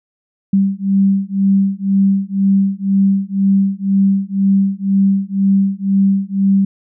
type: beating tone pair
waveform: sine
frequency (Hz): 194.6 / 196.6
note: G3 / G3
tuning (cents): -12 / +5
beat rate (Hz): 2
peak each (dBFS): -14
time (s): 0.53-6.65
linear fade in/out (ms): 5
effects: none